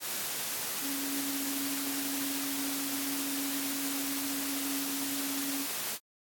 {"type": "tone in noise", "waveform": "sine", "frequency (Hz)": 277.2, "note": "C#4", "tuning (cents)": 0, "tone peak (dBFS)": -35, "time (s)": [0.81, 5.67], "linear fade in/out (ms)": 50, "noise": "white", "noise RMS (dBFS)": -35, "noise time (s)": [0, 5.99], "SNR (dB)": -3, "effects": ["high-pass 150 Hz 12 dB/octave", "AAC 64 kbps"]}